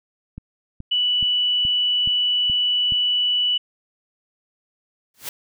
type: click train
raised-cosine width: 5 ms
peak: -21 dBFS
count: 7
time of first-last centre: 0.38-2.922 s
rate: 2.36 Hz
type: tone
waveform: sine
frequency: 2960 Hz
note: F#7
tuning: in tune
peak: -17 dBFS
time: 0.91-3.58 s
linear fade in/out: 10 ms
type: noise with exponential growth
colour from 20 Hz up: white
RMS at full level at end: -26 dBFS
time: 5.14-5.29 s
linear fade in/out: 2 ms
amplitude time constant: 31 ms
effects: none